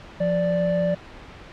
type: tone pair together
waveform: triangle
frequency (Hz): 174.3 / 586.3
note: F3 / D5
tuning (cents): -3 / -3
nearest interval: octave + major sixth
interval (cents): 2100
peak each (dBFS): -22 / -19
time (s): 0.2-0.95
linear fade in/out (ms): 10
effects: pink hiss -42 dBFS RMS until 1.52 s + low-pass 3000 Hz 12 dB/octave